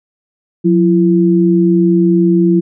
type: tone pair together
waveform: sine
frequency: 179.97 / 337 Hz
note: F#3 / E4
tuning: -48 / +38 cents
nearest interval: major seventh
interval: 1086 cents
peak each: -10 dBFS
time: 0.64-2.61 s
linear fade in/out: 20 ms
effects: none